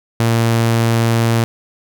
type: tone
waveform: sawtooth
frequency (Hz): 115.2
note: A#2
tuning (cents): -20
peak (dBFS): -8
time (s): 0.2-1.44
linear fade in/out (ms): 0
effects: none